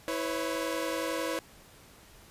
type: tone cluster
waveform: sawtooth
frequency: 326.9 / 500 / 551 Hz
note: E4 / B4 / C#5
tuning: -14 / +21 / -11 cents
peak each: -31 dBFS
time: 0.08-1.39 s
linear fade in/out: 0 ms
effects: pink hiss -55 dBFS RMS until 2.3 s + resampled to 32000 Hz